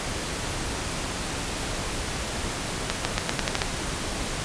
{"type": "accelerating click train", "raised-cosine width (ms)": 0.2, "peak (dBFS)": -5, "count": 8, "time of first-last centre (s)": [2.9, 3.619], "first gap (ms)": 150, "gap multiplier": 0.87, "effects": ["pink hiss -30 dBFS RMS until 4.44 s", "resampled to 22050 Hz"]}